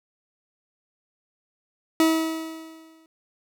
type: tone with exponential decay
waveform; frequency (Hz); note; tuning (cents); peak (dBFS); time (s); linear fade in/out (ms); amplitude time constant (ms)
40% pulse; 321.8; E4; -42; -14; 2-3.06; 1; 230
effects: none